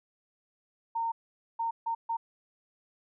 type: tone bursts at uneven times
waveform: sine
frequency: 917 Hz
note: A#5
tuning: 29 cents flat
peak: -28 dBFS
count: 4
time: 0.95-1.12 / 1.59-1.71 / 1.86-1.95 / 2.09-2.17 s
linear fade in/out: 10 ms
effects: none